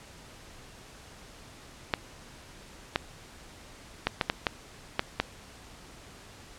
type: clicks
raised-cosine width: 0.3 ms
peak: -8 dBFS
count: 8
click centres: 1.938 / 2.959 / 4.07 / 4.212 / 4.299 / 4.468 / 4.994 / 5.2 s
effects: pink hiss -50 dBFS RMS until 6.58 s + low-pass 9000 Hz 12 dB/octave